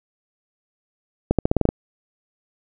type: accelerating click train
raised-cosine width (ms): 2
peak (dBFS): -3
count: 8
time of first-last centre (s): 1.31-1.689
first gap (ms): 77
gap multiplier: 0.88
effects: none